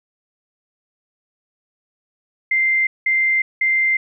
sine tone bursts, 2089 Hz, C7, 3 cents flat, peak -14 dBFS, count 3, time 2.51-3.97 s, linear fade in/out 5 ms, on 360 ms, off 190 ms, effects none

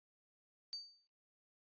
sine tone with exponential decay, 4613 Hz, D8, 32 cents flat, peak -38 dBFS, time 0.73-1.07 s, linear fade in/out 0 ms, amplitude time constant 72 ms, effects noise-tail reverb RT60 0.3 s tail -21 dB re dry + resampled to 11025 Hz

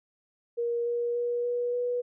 sine tone with pitch steps, 472.1 / 476.2 / 480.4 / 484.5 / 488.7 Hz, A#4 / A#4 / B4 / B4 / B4, +22 / +37 / -48 / -33 / -18 cents, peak -26 dBFS, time 0.57-2.02 s, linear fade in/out 20 ms, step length 290 ms, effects none

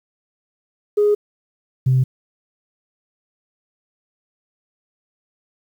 sine tone pair in turn, 415.3 / 129.61 Hz, G#4 / C3, 0 / -16 cents, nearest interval octave + minor sixth, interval 2016 cents, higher first, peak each -11 dBFS, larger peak neither, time 0.97-1.15 / 1.86-2.04 s, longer neither, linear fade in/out 10 ms, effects tanh soft clip ceiling -8 dBFS + 8-bit

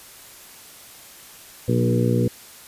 harmonic tone with a mistuned harmonic, 60.2 Hz, B1, 44 cents flat, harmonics 2 / 3 / 4 / 5 / 6 / 7 / 8, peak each -20 / -25 / -24 / -29 / -27 / -29 / -26 dBFS, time 1.68-2.28 s, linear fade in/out 5 ms, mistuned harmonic 4, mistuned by -18 cents, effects white hiss -44 dBFS RMS until 2.67 s + resampled to 32000 Hz

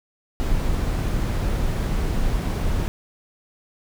brown noise, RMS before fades -22 dBFS, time 0.4-2.88 s, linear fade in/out 0 ms, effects none

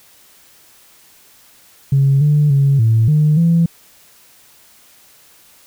sine tone with pitch steps, 137.5 / 148.3 / 139 / 112.2 / 151.7 / 167.6 Hz, C#3 / D3 / C#3 / A2 / D#3 / E3, -14 / +17 / +5 / +34 / -44 / +29 cents, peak -8 dBFS, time 1.92-3.66 s, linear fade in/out 5 ms, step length 290 ms, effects tanh soft clip ceiling -5 dBFS + white hiss -48 dBFS RMS until 5.66 s

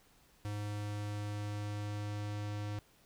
square tone with low-pass filter sweep, 103.83 Hz, G#2, in tune, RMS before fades -39 dBFS, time 0.45-2.79 s, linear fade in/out 0 ms, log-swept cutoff 11000 to 6300 Hz, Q 0.81, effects pink hiss -66 dBFS RMS until 3.05 s

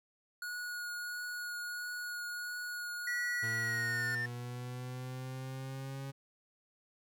square tone with vibrato, 1450 Hz, F#6, 35 cents flat, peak -39 dBFS, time 0.42-4.15 s, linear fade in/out 2 ms, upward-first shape triangle, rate 1.5 Hz, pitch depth 13 cents each way
triangle tone with pitch glide, 1936 to 1795.9 Hz, B6 to A6, -35 to +35 cents, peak -32 dBFS, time 3.07-4.26 s, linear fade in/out 5 ms, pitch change -130 cents, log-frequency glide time 3.58-4.06 s
40% pulse linear sweep, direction up, 113.1 to 137.1 Hz, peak -39 dBFS, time 3.42-6.12 s, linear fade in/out 20 ms
effects none

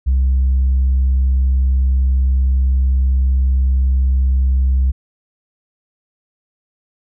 sine tone, 65.4 Hz, C2, in tune, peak -9 dBFS, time 0.06-4.92 s, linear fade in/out 20 ms, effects tanh soft clip ceiling -9 dBFS

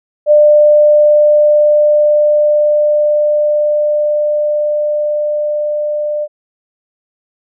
sine tone with level ramp, 597 Hz, D5, 28 cents sharp, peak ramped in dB -3 to -14 dBFS, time 0.26-6.28 s, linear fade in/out 50 ms, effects none

